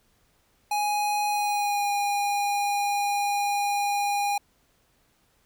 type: tone with pitch glide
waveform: square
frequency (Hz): 830.6 to 813.5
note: G#5 to G#5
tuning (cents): 0 to -36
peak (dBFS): -24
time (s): 0.71-4.38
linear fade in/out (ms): 5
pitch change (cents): -36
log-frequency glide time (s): 1.28-1.9
effects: pink hiss -66 dBFS RMS until 5.45 s